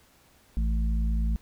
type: harmonic tone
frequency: 55 Hz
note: A1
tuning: in tune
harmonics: 1 / 3 / 4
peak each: -23 / -36 / -36 dBFS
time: 0.57-1.36 s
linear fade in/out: 0 ms
effects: pink hiss -60 dBFS RMS until 1.41 s